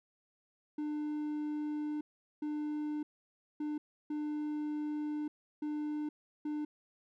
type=tone bursts at uneven times; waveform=triangle; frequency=299.8 Hz; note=D4; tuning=36 cents sharp; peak=-32 dBFS; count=6; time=0.78-2.01 / 2.42-3.03 / 3.6-3.78 / 4.1-5.28 / 5.62-6.09 / 6.45-6.65 s; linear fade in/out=5 ms; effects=none